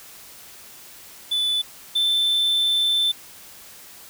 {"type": "tone pair in turn", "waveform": "triangle", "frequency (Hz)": [3487, 3538], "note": ["A7", "A7"], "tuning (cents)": [-16, 9], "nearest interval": "unison", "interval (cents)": 25, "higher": "second", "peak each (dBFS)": [-18, -16], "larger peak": "second", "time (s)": [[1.31, 1.62], [1.95, 3.12]], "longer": "second", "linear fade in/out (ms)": 10, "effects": ["white hiss -44 dBFS RMS until 4.09 s"]}